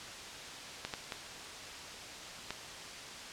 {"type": "clicks", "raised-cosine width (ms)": 0.2, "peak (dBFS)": -19, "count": 4, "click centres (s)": [0.85, 0.938, 1.122, 2.506], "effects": ["white hiss -45 dBFS RMS until 3.32 s", "low-pass 6000 Hz 12 dB/octave"]}